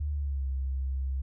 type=tone with pitch glide; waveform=sine; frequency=73.8 to 66.51 Hz; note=D2 to C2; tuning=+9 to +29 cents; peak=-28 dBFS; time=0-1.22 s; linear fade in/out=10 ms; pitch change=-180 cents; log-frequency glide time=0.1-0.47 s; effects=none